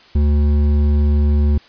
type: tone with hard clipping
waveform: sine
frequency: 73.42 Hz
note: D2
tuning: in tune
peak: -13 dBFS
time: 0.15-1.58 s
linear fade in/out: 5 ms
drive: 9 dB
effects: white hiss -46 dBFS RMS until 1.68 s + resampled to 11025 Hz